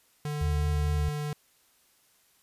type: tone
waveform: square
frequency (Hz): 148.4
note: D3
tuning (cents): +18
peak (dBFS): -31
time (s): 0.25-1.33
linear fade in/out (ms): 2
type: tone with vibrato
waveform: sine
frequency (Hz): 78.2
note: D#2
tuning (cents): +9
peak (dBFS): -25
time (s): 0.41-1.09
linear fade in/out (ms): 5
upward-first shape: sine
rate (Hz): 4.5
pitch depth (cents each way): 43
effects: white hiss -65 dBFS RMS until 2.42 s + resampled to 32000 Hz

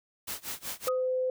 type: noise with tremolo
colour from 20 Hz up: white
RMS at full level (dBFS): -35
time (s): 0.27-0.89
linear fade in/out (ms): 10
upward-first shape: sine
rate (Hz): 5.3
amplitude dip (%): 95
type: tone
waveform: sine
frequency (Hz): 512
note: C5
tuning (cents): -38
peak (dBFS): -26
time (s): 0.87-1.3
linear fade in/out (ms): 2
type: tone with exponential decay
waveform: sine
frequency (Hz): 1252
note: D#6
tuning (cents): +10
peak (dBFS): -28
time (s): 0.88-1.08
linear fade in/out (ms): 1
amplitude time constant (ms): 42
effects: none

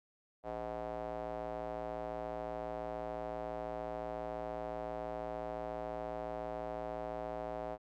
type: tone with band-pass filter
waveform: square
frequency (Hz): 57.1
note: A#1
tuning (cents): -35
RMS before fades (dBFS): -41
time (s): 0.43-7.78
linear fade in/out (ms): 50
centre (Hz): 660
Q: 3.2
effects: none

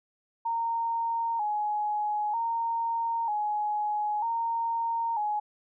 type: tone with vibrato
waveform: sine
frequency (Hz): 880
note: A5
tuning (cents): 0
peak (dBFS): -26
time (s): 0.45-5.4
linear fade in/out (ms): 10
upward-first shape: square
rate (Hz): 0.53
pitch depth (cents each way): 81
effects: none

